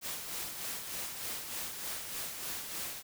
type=noise with tremolo; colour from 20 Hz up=white; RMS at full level=-38 dBFS; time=0.01-3.03 s; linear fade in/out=50 ms; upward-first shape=sine; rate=3.3 Hz; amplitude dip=45%; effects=none